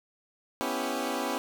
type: chord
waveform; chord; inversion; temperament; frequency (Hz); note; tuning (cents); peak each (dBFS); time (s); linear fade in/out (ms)
15% pulse; C# half-diminished seventh; third; equal; 246.9 / 277.2 / 329.6 / 392; B3 / C#4 / E4 / G4; 0 / 0 / 0 / 0; -28 / -27 / -30 / -30; 0.61-1.38; 0
effects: none